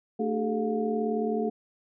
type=tone cluster; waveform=sine; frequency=223.5 / 297.2 / 391.6 / 430.4 / 710 Hz; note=A3 / D4 / G4 / A4 / F5; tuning=+27 / +21 / -2 / -38 / +28 cents; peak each=-29 / -38 / -34 / -29 / -35 dBFS; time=0.19-1.5 s; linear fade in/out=10 ms; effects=none